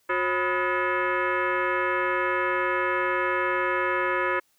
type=tone with frequency modulation; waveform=sine; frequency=362.2 Hz; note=F#4; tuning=37 cents flat; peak=-22 dBFS; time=0.09-4.4 s; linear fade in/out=10 ms; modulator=451 Hz; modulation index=3.9; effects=white hiss -67 dBFS RMS until 4.58 s